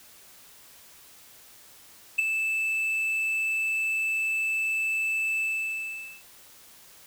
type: tone with ADSR envelope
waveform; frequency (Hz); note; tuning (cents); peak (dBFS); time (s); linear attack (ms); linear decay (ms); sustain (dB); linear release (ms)
triangle; 2633; E7; -3; -15; 2.18-6.23; 12; 11; -8; 820
effects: white hiss -52 dBFS RMS until 7.06 s